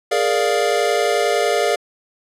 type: chord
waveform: square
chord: Bb dominant seventh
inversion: third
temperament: equal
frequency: 415.3 / 466.2 / 587.3 / 698.5 Hz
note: Ab4 / Bb4 / D5 / F5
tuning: 0 / 0 / 0 / 0 cents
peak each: -22 dBFS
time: 0.11-1.76 s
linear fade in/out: 10 ms
effects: low-pass 10000 Hz 12 dB/octave